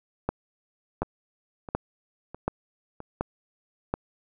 two click trains, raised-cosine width 1 ms, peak -11 / -24 dBFS, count 6 / 4, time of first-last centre 0.29-3.94 / 1.03-3.004 s, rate 1.37 / 1.52 Hz, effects none

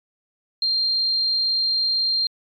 sine tone, 4186 Hz, C8, in tune, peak -18 dBFS, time 0.62-2.27 s, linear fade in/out 2 ms, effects MP3 96 kbps

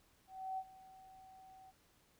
sine tone with ADSR envelope, 759 Hz, F#5, 44 cents sharp, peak -37 dBFS, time 0.27-1.72 s, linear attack 310 ms, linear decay 55 ms, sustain -19 dB, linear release 28 ms, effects pink hiss -71 dBFS RMS until 2.19 s

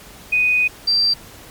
sine tone pair in turn, 2489 / 4699 Hz, D#7 / D8, 0 / 0 cents, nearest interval major seventh, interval 1100 cents, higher second, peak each -13 dBFS, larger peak neither, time 0.32-0.68 / 0.87-1.14 s, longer first, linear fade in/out 10 ms, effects pink hiss -41 dBFS RMS until 1.5 s + MP3 96 kbps

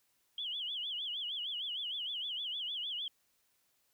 sine tone with vibrato, 3158 Hz, G7, 12 cents sharp, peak -36 dBFS, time 0.38-3.08 s, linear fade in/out 2 ms, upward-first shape sine, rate 6.5 Hz, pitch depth 170 cents each way, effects white hiss -75 dBFS RMS until 3.93 s

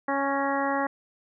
harmonic tone with a mistuned harmonic, 277.2 Hz, C#4, in tune, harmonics 1 / 2 / 3 / 4 / 5 / 6 / 7, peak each -30 / -30 / -29 / -31 / -36 / -35 / -35 dBFS, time 0.08-0.87 s, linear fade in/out 5 ms, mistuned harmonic 7, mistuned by -26 cents, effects none

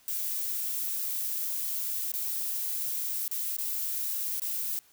violet noise with dropouts, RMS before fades -32 dBFS, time 0.08-4.79 s, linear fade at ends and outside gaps 0 ms, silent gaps 2.118-2.138 / 3.28-3.314 / 3.566-3.585 / 4.397-4.419 s, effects white hiss -61 dBFS RMS until 4.92 s

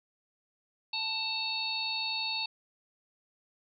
harmonic tone with a mistuned harmonic, 885 Hz, A5, 10 cents sharp, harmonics 1 / 3 / 4 / 5, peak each -40 / -36 / -37 / -34 dBFS, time 0.93-2.46 s, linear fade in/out 5 ms, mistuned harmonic 4, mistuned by +89 cents, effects none

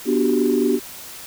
sine chord, G major seventh, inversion first, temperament just, 245 / 294 / 367.5 / 392 Hz, B3 / D4 / F#4 / G4, -14 / +2 / -12 / 0 cents, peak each -20 / -21 / -21 / -20 dBFS, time 0.05-0.8 s, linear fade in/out 50 ms, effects tanh soft clip ceiling -6 dBFS + white hiss -37 dBFS RMS until 1.26 s

